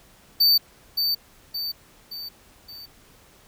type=tone with echo; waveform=square; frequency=4578 Hz; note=D8; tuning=45 cents flat; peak=-15 dBFS; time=0.4-0.58 s; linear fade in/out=10 ms; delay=570 ms; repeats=4; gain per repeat=-6 dB; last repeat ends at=2.86 s; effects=pink hiss -54 dBFS RMS until 3.47 s